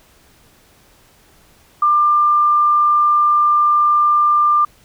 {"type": "tone", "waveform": "sine", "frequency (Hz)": 1193, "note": "D6", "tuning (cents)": 27, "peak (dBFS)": -10, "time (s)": [1.82, 4.65], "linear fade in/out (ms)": 5, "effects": ["pink hiss -51 dBFS RMS until 4.84 s"]}